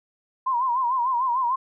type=tone with vibrato; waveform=sine; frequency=1000 Hz; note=B5; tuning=21 cents sharp; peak=-20 dBFS; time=0.46-1.56 s; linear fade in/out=10 ms; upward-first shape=sine; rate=6.7 Hz; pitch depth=110 cents each way; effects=none